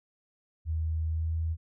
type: tone with pitch glide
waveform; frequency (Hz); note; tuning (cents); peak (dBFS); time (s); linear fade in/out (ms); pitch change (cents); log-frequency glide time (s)
sine; 79.9 to 81.2; D#2 to E2; +47 to -26; -27; 0.65-1.57; 50; +27; 1.09-1.36
effects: none